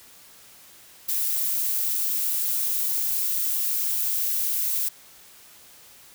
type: noise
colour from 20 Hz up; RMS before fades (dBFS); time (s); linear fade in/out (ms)
violet; -25; 1.08-4.89; 10
effects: white hiss -50 dBFS RMS until 6.14 s